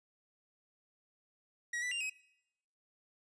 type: tone with pitch steps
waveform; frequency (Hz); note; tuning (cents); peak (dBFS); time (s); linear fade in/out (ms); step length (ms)
45% pulse; 1908 / 1976 / 2790 / 2539; A#6 / B6 / F7 / D#7; +40 / 0 / -2 / +34; -35; 1.73-2.098; 5; 92
effects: noise-tail reverb RT60 0.8 s tail -21 dB re dry + resampled to 22050 Hz